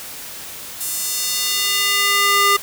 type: tone with high-pass filter sweep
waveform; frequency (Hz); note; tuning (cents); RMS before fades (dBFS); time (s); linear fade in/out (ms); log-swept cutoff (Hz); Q
square; 402.1; G4; +44; -18; 0.8-2.57; 10; 9200 to 1000; 1.1
effects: white hiss -33 dBFS RMS until 2.62 s